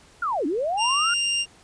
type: linear two-way sweep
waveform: sine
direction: down then up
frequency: 1454 to 266.3 to 1454 Hz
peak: -22 dBFS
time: 0.22-1.14 s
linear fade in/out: 5 ms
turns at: 0.46 s
type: tone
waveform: sawtooth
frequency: 2794 Hz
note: F7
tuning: in tune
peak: -18 dBFS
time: 0.77-1.46 s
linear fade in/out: 50 ms
effects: pink hiss -53 dBFS RMS until 1.63 s + resampled to 22050 Hz